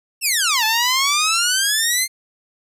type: exponential two-way sweep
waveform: 10% pulse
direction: down then up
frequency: 2794 to 860 to 2124 Hz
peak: -7 dBFS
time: 0.21-2.08 s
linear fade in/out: 50 ms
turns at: 0.64 s
effects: resampled to 32000 Hz